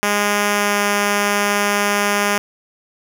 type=tone with pitch glide; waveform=5% pulse; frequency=205.5 to 204.2 Hz; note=G#3 to G#3; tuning=-18 to -29 cents; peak=-4 dBFS; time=0.03-2.38 s; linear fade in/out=0 ms; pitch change=-11 cents; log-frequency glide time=0.51-0.8 s; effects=none